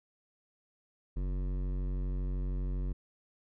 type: tone with hard clipping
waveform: triangle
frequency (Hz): 46.38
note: F#1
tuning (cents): +5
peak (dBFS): -33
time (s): 1.16-2.93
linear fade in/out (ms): 10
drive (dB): 18
effects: none